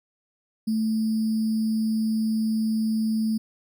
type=tone with sample-and-hold; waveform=sine; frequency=220 Hz; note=A3; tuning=in tune; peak=-21 dBFS; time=0.67-3.38 s; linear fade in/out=10 ms; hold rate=4900 Hz; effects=none